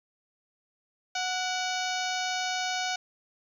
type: harmonic tone with a mistuned harmonic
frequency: 737 Hz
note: F#5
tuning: 7 cents flat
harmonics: 1 / 2 / 3 / 4 / 5 / 6 / 7 / 8 / 9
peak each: -32 / -35 / -37 / -38 / -39 / -40 / -40 / -41 / -42 dBFS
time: 1.15-2.96 s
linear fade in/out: 5 ms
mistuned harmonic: 3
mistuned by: +62 cents
effects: 10-bit